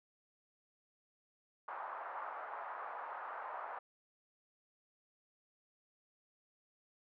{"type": "band-pass noise", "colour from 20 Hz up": "pink", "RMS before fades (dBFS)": -45, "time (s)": [1.68, 3.79], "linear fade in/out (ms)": 5, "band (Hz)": [750, 1300], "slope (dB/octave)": 24, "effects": []}